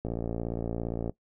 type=click train; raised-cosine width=2 ms; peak=-19 dBFS; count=61; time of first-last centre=0.05-1.095 s; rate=57.4 Hz; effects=noise-tail reverb RT60 0.1 s tail -18 dB re dry